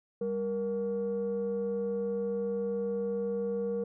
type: tone pair together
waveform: sine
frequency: 197.8 / 470.5 Hz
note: G3 / A#4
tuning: +16 / +16 cents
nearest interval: octave + minor third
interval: 1500 cents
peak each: -34 / -29 dBFS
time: 0.21-3.84 s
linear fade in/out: 5 ms
effects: tanh soft clip ceiling -25 dBFS